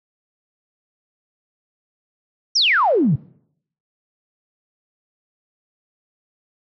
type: exponential sweep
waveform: sine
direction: down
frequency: 5950 to 123.47 Hz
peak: -13 dBFS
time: 2.55-3.16 s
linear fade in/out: 10 ms
effects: noise-tail reverb RT60 0.7 s tail -23 dB re dry